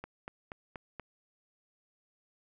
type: click train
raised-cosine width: 0.5 ms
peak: -26 dBFS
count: 5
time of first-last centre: 0.04-0.997 s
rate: 4.18 Hz
effects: none